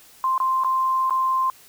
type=tone with dropouts; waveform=sine; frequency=1046.5 Hz; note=C6; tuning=in tune; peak=-18 dBFS; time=0.24-1.5 s; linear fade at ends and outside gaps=1 ms; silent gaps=0.379-0.401 / 0.637-0.646 / 1.097-1.107 s; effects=white hiss -50 dBFS RMS until 1.68 s